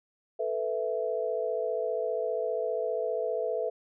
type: chord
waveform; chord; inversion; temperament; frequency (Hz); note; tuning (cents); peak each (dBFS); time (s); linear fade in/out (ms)
sine; A suspended second; none; just; 440 / 495 / 660; A4 / B4 / E5; 0 / +4 / +2; -32; 0.39-3.7; 10
effects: none